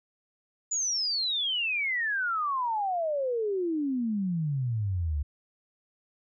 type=exponential sweep; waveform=sine; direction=down; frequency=7040 to 69.3 Hz; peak=-26 dBFS; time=0.71-5.23 s; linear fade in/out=10 ms; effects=none